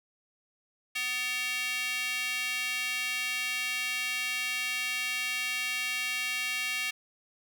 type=tone with high-pass filter; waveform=square; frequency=250 Hz; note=B3; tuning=21 cents sharp; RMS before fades=-32 dBFS; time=0.95-6.91 s; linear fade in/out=10 ms; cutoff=2400 Hz; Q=3.1; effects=none